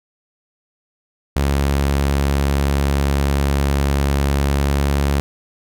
sawtooth tone with pitch glide, 69.9 to 70.39 Hz, C#2 to C#2, +15 to +27 cents, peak -11 dBFS, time 1.36-5.2 s, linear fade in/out 0 ms, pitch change +12 cents, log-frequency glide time 4.21-4.94 s, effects none

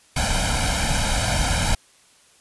pink noise with comb filter, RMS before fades -21 dBFS, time 0.16-1.75 s, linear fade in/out 5 ms, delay 1.3 ms, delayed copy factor +0.95, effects white hiss -55 dBFS RMS until 2.4 s + resampled to 24000 Hz

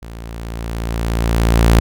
sawtooth tone with level ramp, 56.9 Hz, A#1, 41 cents flat, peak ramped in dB -27 to -3 dBFS, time 0.02-1.8 s, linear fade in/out 5 ms, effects none

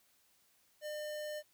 square tone, 603 Hz, D5, 46 cents sharp, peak -40 dBFS, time 0.81-1.43 s, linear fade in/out 50 ms, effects white hiss -71 dBFS RMS until 1.53 s

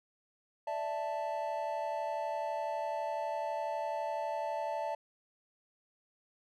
triangle chord, D suspended second, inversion none, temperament equal, 587.3 / 659.3 / 880 Hz, D5 / E5 / A5, 0 / 0 / 0 cents, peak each -37 / -36 / -35 dBFS, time 0.67-4.95 s, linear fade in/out 5 ms, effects none

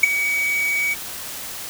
triangle tone with ADSR envelope, 2264 Hz, C#7, 36 cents sharp, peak -4 dBFS, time 0.03-0.95 s, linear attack 6 ms, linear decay 14 ms, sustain -13 dB, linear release 26 ms, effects white hiss -32 dBFS RMS until 1.69 s

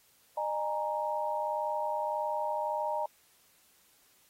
sine chord, D# suspended fourth, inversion none, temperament equal with one note detuned, 608.4 / 830.6 / 932.3 Hz, D#5 / G#5 / A#5, -39 / 0 / 0 cents, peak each -34 / -36 / -33 dBFS, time 0.37-3.06 s, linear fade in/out 5 ms, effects white hiss -65 dBFS RMS until 4.29 s + AAC 48 kbps

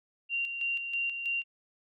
sine tone with tremolo, 2767 Hz, F7, 17 cents flat, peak -28 dBFS, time 0.29-1.44 s, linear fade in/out 50 ms, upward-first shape square, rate 3.1 Hz, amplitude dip 50%, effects none

